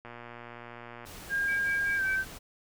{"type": "click train", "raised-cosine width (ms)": 0.5, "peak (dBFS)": -29, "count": 120, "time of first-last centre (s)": [0.05, 1.05], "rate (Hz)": 119}
{"type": "noise", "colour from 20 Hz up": "pink", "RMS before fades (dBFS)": -45, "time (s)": [1.05, 2.39], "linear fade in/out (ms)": 20}
{"type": "tone with pitch glide", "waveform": "sine", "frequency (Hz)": [1614, 1550.9], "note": ["G#6", "G6"], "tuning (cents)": [-50, -19], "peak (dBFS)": -26, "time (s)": [1.29, 2.25], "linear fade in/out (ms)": 50, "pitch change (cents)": -69, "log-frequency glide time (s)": [1.96, 2.03]}
{"type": "tone with tremolo", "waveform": "sine", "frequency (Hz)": 2300, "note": "D7", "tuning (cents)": -37, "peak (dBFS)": -34, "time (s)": [1.47, 2.17], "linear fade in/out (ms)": 20, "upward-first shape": "sine", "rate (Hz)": 5, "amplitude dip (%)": 100}
{"effects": []}